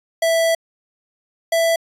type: tone pair in turn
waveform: square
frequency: 659.3 / 662.5 Hz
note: E5 / E5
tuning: 0 / +9 cents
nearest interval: unison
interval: 9 cents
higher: second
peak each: -15 dBFS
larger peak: neither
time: 0.22-0.55 / 1.52-1.76 s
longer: first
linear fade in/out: 5 ms
effects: resampled to 32000 Hz